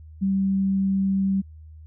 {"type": "tone", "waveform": "sine", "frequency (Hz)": 193.8, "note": "G3", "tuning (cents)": -20, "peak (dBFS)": -19, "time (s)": [0.21, 1.42], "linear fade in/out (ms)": 20, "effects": ["added 78 Hz sine -41 dBFS peak until 1.86 s"]}